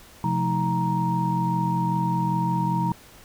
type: tone cluster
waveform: sine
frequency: 130.1 / 175.3 / 217.6 / 318.4 / 936 Hz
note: C3 / F3 / A3 / D#4 / A#5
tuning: -9 / +7 / -19 / +40 / +7 cents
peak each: -27 / -25 / -34 / -33 / -25 dBFS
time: 0.24-2.92 s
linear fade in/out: 2 ms
effects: pink hiss -49 dBFS RMS until 3.24 s